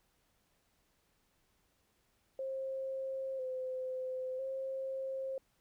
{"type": "tone with vibrato", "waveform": "sine", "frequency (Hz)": 523.3, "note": "C5", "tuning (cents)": 0, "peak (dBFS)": -36, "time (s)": [2.39, 5.38], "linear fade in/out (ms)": 2, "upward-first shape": "square", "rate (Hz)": 0.5, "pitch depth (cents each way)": 29, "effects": ["pink hiss -75 dBFS RMS until 5.6 s"]}